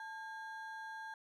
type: ring-modulated tone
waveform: triangle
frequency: 1249 Hz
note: D#6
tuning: 6 cents sharp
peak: -39 dBFS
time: 0-1.14 s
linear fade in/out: 2 ms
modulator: 368 Hz
effects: none